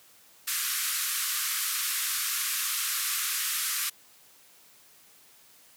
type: band-pass noise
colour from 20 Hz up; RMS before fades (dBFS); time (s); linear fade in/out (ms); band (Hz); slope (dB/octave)
white; -30; 0.47-3.9; 10; 1100 to 15000; 96
effects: white hiss -57 dBFS RMS until 5.76 s + high-pass 100 Hz 12 dB/octave